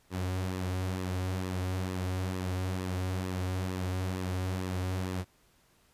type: tone with flanger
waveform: sawtooth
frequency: 92.5 Hz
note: F#2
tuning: in tune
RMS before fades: -33 dBFS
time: 0.1-5.25 s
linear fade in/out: 50 ms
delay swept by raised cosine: 1.3 to 6.3 ms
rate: 2.2 Hz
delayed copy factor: -0.5
effects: pink hiss -66 dBFS RMS until 5.93 s + resampled to 32000 Hz